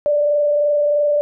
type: tone with frequency modulation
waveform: sine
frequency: 587.3 Hz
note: D5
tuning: in tune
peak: -13 dBFS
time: 0.06-1.21 s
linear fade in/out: 0 ms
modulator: 23.1 Hz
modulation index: 0.38
effects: none